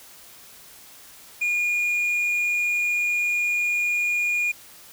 triangle tone, 2432 Hz, D#7, 40 cents flat, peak -19 dBFS, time 1.41-4.52 s, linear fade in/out 10 ms, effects white hiss -47 dBFS RMS until 4.92 s

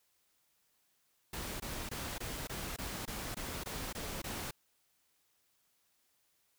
pink noise bursts, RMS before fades -41 dBFS, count 11, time 1.33-4.51 s, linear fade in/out 5 ms, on 270 ms, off 21 ms, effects white hiss -75 dBFS RMS until 6.58 s

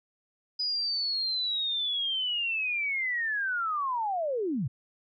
sine linear sweep, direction down, 4978 to 106.5 Hz, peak -27 dBFS, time 0.59-4.68 s, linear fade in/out 10 ms, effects none

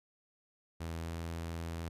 sawtooth tone with pitch glide, 82.41 to 83.22 Hz, E2 to E2, 0 to +17 cents, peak -34 dBFS, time 0.8-1.89 s, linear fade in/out 10 ms, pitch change +17 cents, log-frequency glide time 1.02-1.09 s, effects resampled to 32000 Hz

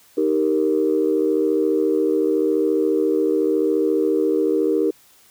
sine chord, Eb major, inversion none, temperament equal, 311.1 / 392 / 466.2 Hz, Eb4 / G4 / Bb4, 0 / 0 / 0 cents, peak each -20 dBFS, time 0.17-4.91 s, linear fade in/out 10 ms, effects tanh soft clip ceiling -7 dBFS + white hiss -53 dBFS RMS until 5.3 s

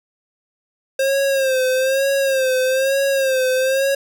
square tone with vibrato, 532 Hz, C5, 29 cents sharp, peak -16 dBFS, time 0.99-3.95 s, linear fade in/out 5 ms, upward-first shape sine, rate 1.1 Hz, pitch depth 62 cents each way, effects none

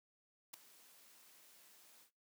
white noise with ADSR envelope, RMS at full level -45 dBFS, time 0.53-2.11 s, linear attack 11 ms, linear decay 3 ms, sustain -19 dB, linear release 98 ms, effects noise-tail reverb RT60 0.3 s tail -23 dB re dry + high-pass 200 Hz 12 dB/octave

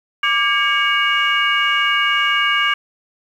sine tone cluster, 1175 / 1626 / 2240 / 2852 Hz, D6 / G#6 / C#7 / F7, +1 / -37 / +18 / +36 cents, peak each -19 dBFS, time 0.23-2.74 s, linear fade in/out 5 ms, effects tanh soft clip ceiling -5 dBFS + 8-bit

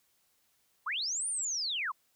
sine linear two-way sweep, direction up then down, 932.3 to 9397 to 932.3 Hz, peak -31 dBFS, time 0.86-1.92 s, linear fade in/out 10 ms, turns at 1.28 s, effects white hiss -72 dBFS RMS until 2.15 s

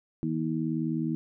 harmonic tone, 79.8 Hz, D#2, 44 cents sharp, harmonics 2 / 3 / 4, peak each -31 / -31 / -31 dBFS, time 0.23-1.15 s, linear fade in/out 0 ms, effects none

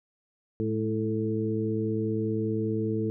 harmonic tone with a mistuned harmonic, 110 Hz, A2, in tune, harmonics 1 / 2 / 3 / 4, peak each -31 / -31 / -31 / -31 dBFS, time 0.6-3.1 s, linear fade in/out 0 ms, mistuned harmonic 2, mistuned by -41 cents, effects none

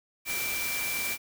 sine tone in noise, 2345 Hz, D7, 3 cents flat, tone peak -32 dBFS, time 0.25-1.18 s, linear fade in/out 50 ms, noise white, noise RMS -33 dBFS, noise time 0.25-1.18 s, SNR -2 dB, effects none

